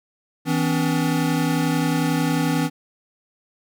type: tone cluster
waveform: square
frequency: 162.1 / 253.4 / 284.6 Hz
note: E3 / B3 / C#4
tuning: -29 / +45 / +46 cents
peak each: -23 / -25 / -24 dBFS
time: 0.45-2.7 s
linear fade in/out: 50 ms
effects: none